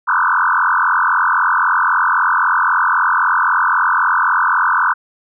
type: tone with frequency modulation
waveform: sine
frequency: 1244.5 Hz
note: D#6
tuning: in tune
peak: -11 dBFS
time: 0.07-4.94 s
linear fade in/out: 20 ms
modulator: 43.8 Hz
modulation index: 6.7
effects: none